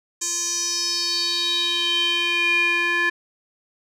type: tone with band-pass filter sweep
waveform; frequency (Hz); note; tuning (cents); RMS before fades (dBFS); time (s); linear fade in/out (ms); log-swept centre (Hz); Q
square; 346; F4; -16; -22; 0.21-3.1; 10; 7000 to 1900; 6
effects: none